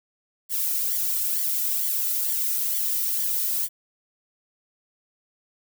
violet noise with flanger, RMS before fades -25 dBFS, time 0.49-3.69 s, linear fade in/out 50 ms, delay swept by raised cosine 0.76 to 1.86 ms, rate 2.2 Hz, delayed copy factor -0.7, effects none

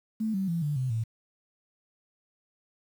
sine tone with pitch steps, 219.4 / 192.11 / 168.21 / 147.28 / 128.96 / 112.91 Hz, A3 / G3 / E3 / D3 / C3 / A2, -5 / -35 / +35 / +5 / -25 / +45 cents, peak -26 dBFS, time 0.2-1.04 s, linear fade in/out 10 ms, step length 140 ms, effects 9-bit

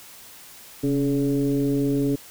sine tone with frequency modulation, 280 Hz, C#4, 18 cents sharp, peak -19 dBFS, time 0.83-2.16 s, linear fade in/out 10 ms, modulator 145 Hz, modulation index 0.96, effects white hiss -45 dBFS RMS until 2.3 s

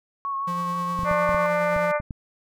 sine tone with vibrato, 1100 Hz, C#6, 14 cents flat, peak -25 dBFS, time 0.25-1.46 s, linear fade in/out 0 ms, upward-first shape sine, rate 6.3 Hz, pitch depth 22 cents each way
square tone with tremolo, 174.61 Hz, F3, in tune, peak -30 dBFS, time 0.47-1.92 s, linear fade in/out 10 ms, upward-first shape sine, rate 9.7 Hz, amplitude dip 25%
clicks, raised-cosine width 5 ms, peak -20 dBFS, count 8, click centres 0.991 / 1.034 / 1.113 / 1.292 / 1.346 / 1.764 / 2.001 / 2.108 s
harmonic tone, 297.1 Hz, D4, 20 cents sharp, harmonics 2 / 3 / 4 / 5 / 6 / 7 / 8, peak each -22 / -30 / -28 / -31 / -37 / -33 / -39 dBFS, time 1.04-2.01 s, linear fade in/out 50 ms
effects none

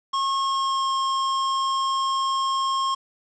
square tone with pitch glide, 1085 to 1073.8 Hz, C#6 to C6, -37 to +45 cents, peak -22 dBFS, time 0.13-2.95 s, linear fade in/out 10 ms, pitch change -18 cents, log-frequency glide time 0.36-0.91 s, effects resampled to 16000 Hz + 8-bit

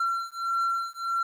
triangle beating tone pair, 1361 / 1362.6 Hz, F6 / F6, -45 / -43 cents, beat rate 1.6 Hz, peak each -27 dBFS, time 0-1.23 s, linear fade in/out 5 ms, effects 10-bit

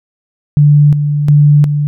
sine tone with tremolo, 146.83 Hz, D3, in tune, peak -3 dBFS, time 0.57-1.87 s, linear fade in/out 0 ms, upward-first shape square, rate 1.4 Hz, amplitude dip 55%, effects none

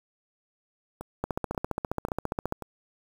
two click trains, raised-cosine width 1 ms, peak -14 / -23 dBFS, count 20 / 4, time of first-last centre 1.24-2.524 / 1.01-2.623 s, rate 14.8 / 1.86 Hz, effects 7-bit

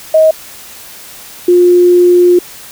sine tone pair in turn, 632 / 354.7 Hz, D#5 / F4, +27 / +27 cents, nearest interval minor seventh, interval 1000 cents, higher first, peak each -3 dBFS, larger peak neither, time 0.14-0.31 / 1.48-2.39 s, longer second, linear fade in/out 5 ms, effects white hiss -32 dBFS RMS until 2.71 s

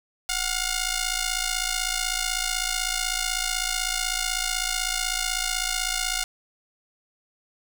5% pulse ring-modulated tone, 715 Hz, F5, 41 cents sharp, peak -10 dBFS, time 0.29-6.24 s, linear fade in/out 0 ms, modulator 687 Hz, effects none

